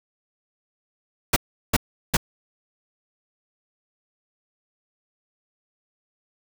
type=noise bursts; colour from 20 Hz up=pink; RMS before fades=-18 dBFS; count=3; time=1.33-2.169 s; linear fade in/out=5 ms; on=33 ms; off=370 ms; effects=none